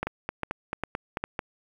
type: two click trains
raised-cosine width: 0.5 ms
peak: -13 / -14 dBFS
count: 4 / 7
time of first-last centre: 0.03-1.24 / 0.07-1.392 s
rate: 2.48 / 4.54 Hz
effects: 8-bit